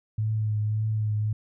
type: tone with vibrato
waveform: sine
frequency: 107.6 Hz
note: A2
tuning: 38 cents flat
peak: -23 dBFS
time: 0.18-1.33 s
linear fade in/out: 5 ms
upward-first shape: triangle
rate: 1.8 Hz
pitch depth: 32 cents each way
effects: none